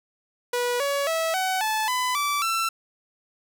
sawtooth tone with pitch steps, 487.6 / 563.3 / 650.9 / 752 / 868.8 / 1003.8 / 1159.7 / 1339.9 Hz, B4 / C#5 / E5 / F#5 / A5 / B5 / D6 / E6, -22 / +28 / -22 / +28 / -22 / +28 / -22 / +28 cents, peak -19 dBFS, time 0.53-2.69 s, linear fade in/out 5 ms, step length 270 ms, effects none

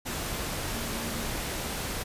sine tone in noise, 229.9 Hz, A#3, 24 cents flat, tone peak -39 dBFS, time 0.72-1.31 s, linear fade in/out 20 ms, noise pink, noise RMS -33 dBFS, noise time 0.05-2.04 s, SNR -9 dB, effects resampled to 32000 Hz

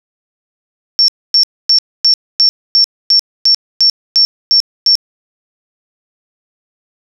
sine tone bursts, 5450 Hz, F8, 43 cents flat, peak -5 dBFS, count 12, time 0.99-4.954 s, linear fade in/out 0 ms, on 92 ms, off 260 ms, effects none

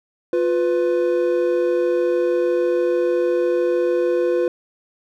triangle tone pair together, 352.3 / 498.6 Hz, F4 / B4, +15 / +16 cents, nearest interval tritone, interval 601 cents, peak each -17 dBFS, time 0.33-4.48 s, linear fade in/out 2 ms, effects none

